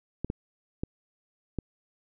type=clicks; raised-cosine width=3 ms; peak=-17 dBFS; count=4; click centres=0.246 / 0.301 / 0.835 / 1.587 s; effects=none